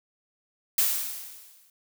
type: noise with exponential decay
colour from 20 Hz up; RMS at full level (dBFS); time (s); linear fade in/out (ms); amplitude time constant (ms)
blue; -21; 0.78-1.7; 2; 200
effects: none